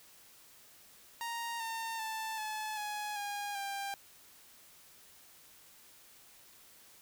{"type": "tone with pitch steps", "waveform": "sawtooth", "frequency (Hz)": [932.3, 907.9, 884, 860.9, 838.3, 816.3, 794.9], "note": ["A#5", "A#5", "A5", "A5", "G#5", "G#5", "G5"], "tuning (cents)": [0, -46, 8, -38, 16, -30, 24], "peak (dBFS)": -33, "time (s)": [1.21, 3.94], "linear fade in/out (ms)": 0, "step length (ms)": 390, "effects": ["white hiss -59 dBFS RMS until 7.01 s"]}